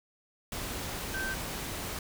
sine tone in noise, 1553 Hz, G6, 17 cents flat, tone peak -33 dBFS, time 1.14-1.34 s, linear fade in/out 2 ms, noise pink, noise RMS -37 dBFS, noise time 0.52-1.99 s, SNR +1 dB, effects none

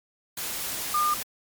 sine tone in noise, 1208 Hz, D6, 48 cents sharp, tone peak -21 dBFS, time 0.94-1.14 s, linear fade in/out 5 ms, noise white, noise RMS -32 dBFS, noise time 0.37-1.23 s, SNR +8 dB, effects MP3 96 kbps

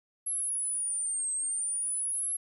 sine linear two-way sweep, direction down then up, 11175 to 8230 to 11175 Hz, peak -29 dBFS, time 0.26-2.37 s, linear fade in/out 10 ms, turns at 1.32 s, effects none

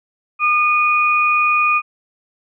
sine tone pair together, 1216 / 2465 Hz, D#6 / D#7, -40 / -17 cents, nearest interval octave, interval 1223 cents, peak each -15 dBFS, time 0.39-1.82 s, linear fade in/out 50 ms, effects none

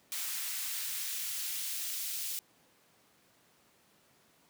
white noise with high-pass filter sweep, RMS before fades -37 dBFS, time 0.12-2.39 s, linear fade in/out 0 ms, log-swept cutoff 1500 to 3100 Hz, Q 0.71, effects pink hiss -66 dBFS RMS until 4.49 s + high-pass 150 Hz 12 dB/octave

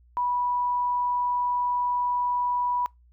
sine tone, 980 Hz, B5, 14 cents flat, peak -23 dBFS, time 0.17-2.86 s, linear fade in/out 0 ms, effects noise-tail reverb RT60 0.2 s tail -25 dB re dry + added 60 Hz sine -54 dBFS peak until 3.12 s

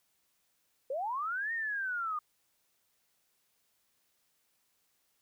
sine linear two-way sweep, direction up then down, 500 to 1867 to 1201 Hz, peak -32 dBFS, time 0.9-2.19 s, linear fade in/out 5 ms, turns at 1.53 s, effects white hiss -75 dBFS RMS until 5.21 s

